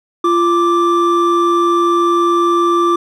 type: tone pair together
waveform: triangle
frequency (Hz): 344.7 / 1174.7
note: F4 / D6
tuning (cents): -23 / 0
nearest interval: octave + major sixth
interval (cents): 2123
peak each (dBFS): -11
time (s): 0.24-2.96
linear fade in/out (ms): 5
effects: none